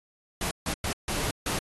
pink noise bursts at uneven times, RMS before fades -30 dBFS, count 5, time 0.41-0.51 / 0.66-0.74 / 0.84-0.93 / 1.08-1.31 / 1.46-1.59 s, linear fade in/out 2 ms, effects AAC 32 kbps

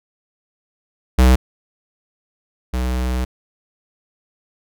square tone pair in turn, 63.4 / 62.71 Hz, B1 / B1, +46 / +27 cents, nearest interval unison, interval 19 cents, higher first, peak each -9 / -19 dBFS, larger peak first, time 1.18-1.36 / 2.73-3.25 s, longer second, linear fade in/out 10 ms, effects none

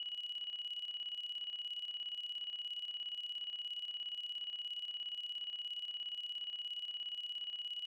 sine tone with tremolo, 2923 Hz, F#7, 22 cents flat, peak -38 dBFS, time 0-7.86 s, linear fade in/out 2 ms, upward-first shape square, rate 17 Hz, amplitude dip 60%, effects none

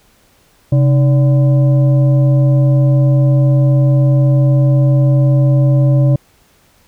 sine tone with frequency modulation, 133.8 Hz, C3, 39 cents sharp, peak -7 dBFS, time 0.72-6.16 s, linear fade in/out 5 ms, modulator 442 Hz, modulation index 0.43, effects pink hiss -52 dBFS RMS until 6.87 s

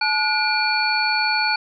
sine tone cluster, 859 / 1452 / 2383 / 4425 Hz, A5 / F#6 / D7 / C#8, -42 / -33 / +25 / -4 cents, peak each -23 dBFS, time 0.01-1.56 s, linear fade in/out 5 ms, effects none

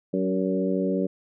harmonic tone with a mistuned harmonic, 94.1 Hz, F#2, 30 cents sharp, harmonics 2 / 3 / 4 / 5 / 6, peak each -26 / -28 / -29 / -30 / -31 dBFS, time 0.13-1.07 s, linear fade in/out 10 ms, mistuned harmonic 4, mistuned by +15 cents, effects none

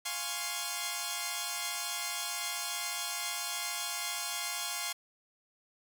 5% pulse chord, Db major seventh, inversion first, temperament equal, 698.5 / 830.6 / 1046.5 / 1108.7 Hz, F5 / Ab5 / C6 / Db6, 0 / 0 / 0 / 0 cents, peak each -28 dBFS, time 0.05-4.93 s, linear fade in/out 10 ms, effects none

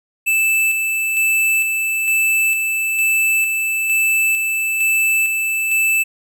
square tone with tremolo, 2637 Hz, E7, in tune, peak -14 dBFS, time 0.26-6.04 s, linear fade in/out 20 ms, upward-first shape square, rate 1.1 Hz, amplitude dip 35%, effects none

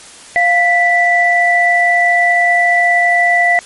sine tone pair together, 698.5 / 1973.6 Hz, F5 / B6, 0 / -2 cents, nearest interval octave + tritone, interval 1798 cents, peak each -12 / -10 dBFS, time 0.36-3.59 s, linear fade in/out 0 ms, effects white hiss -36 dBFS RMS until 3.65 s + MP3 48 kbps

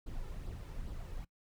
brown noise with flanger, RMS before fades -42 dBFS, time 0.06-1.25 s, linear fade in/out 10 ms, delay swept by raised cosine 0.22 to 2.32 ms, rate 2.4 Hz, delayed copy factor +0.5, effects noise-tail reverb RT60 0.1 s tail -21 dB re dry

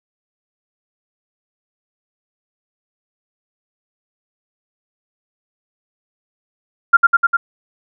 sine tone with echo, 1391 Hz, F6, 7 cents flat, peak -3 dBFS, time 6.93-6.97 s, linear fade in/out 10 ms, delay 100 ms, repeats 4, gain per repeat -2 dB, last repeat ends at 7.37 s, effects none

